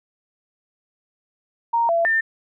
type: tone with pitch steps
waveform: sine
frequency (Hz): 931 / 674 / 1797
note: A#5 / E5 / A6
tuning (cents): -2 / +38 / +36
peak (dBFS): -16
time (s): 1.73-2.21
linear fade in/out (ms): 10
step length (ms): 160
effects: none